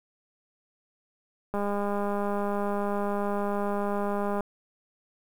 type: click train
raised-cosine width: 1 ms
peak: -17 dBFS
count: 583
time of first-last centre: 1.54-4.407 s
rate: 203 Hz
effects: 8-bit